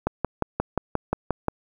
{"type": "click train", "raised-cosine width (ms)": 1, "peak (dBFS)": -8, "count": 9, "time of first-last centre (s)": [0.07, 1.483], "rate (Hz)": 5.66, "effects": ["8-bit"]}